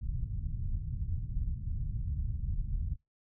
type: low-pass noise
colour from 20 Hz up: pink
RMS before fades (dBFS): -34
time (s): 0.01-2.96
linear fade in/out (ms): 20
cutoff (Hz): 130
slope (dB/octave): 24
effects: noise-tail reverb RT60 0.2 s tail -24 dB re dry